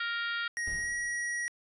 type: harmonic tone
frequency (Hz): 466.7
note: A#4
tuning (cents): +2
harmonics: 3 / 4 / 5 / 6 / 7 / 8 / 9 / 10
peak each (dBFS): -33 / -37 / -44 / -46 / -41 / -45 / -53 / -49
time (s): 0-0.48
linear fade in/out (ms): 5
type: tone with pitch glide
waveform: square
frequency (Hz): 1882 to 1909.4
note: A#6 to A#6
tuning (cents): +16 to +41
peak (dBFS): -32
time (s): 0.57-1.48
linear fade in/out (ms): 0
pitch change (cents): +25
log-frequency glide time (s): 0.77-0.91
type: noise with exponential decay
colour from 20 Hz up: brown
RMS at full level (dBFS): -41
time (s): 0.67-1.46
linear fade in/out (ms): 2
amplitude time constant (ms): 170
effects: resampled to 24000 Hz